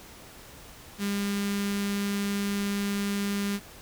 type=tone with notch filter; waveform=sawtooth; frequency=201.3 Hz; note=G3; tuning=46 cents sharp; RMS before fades=-29 dBFS; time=0.98-3.6 s; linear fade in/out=50 ms; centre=680 Hz; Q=0.53; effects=pink hiss -48 dBFS RMS until 3.81 s